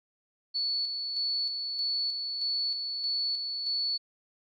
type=tone with tremolo; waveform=sine; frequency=4435 Hz; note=C#8; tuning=in tune; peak=-27 dBFS; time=0.54-3.98 s; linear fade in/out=20 ms; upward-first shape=square; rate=1.6 Hz; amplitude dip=40%; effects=none